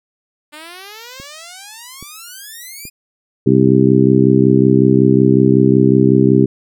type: exponential sweep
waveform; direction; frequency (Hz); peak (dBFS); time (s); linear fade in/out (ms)
5% pulse; up; 293.7 to 2489; -21; 0.52-2.9; 20
type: click train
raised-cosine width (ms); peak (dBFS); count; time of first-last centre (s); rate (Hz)
3; -22; 5; 1.2-4.506; 1.21
type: harmonic tone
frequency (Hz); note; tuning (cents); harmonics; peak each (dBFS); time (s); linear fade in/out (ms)
65.41; C2; 0; 2 / 3 / 4 / 5 / 6; -14 / -14 / -14 / -14 / -14; 3.46-6.46; 10
effects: none